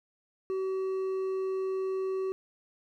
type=tone with hard clipping; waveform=triangle; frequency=380.2 Hz; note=F#4; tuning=47 cents sharp; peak=-30 dBFS; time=0.5-2.32 s; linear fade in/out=0 ms; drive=7 dB; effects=none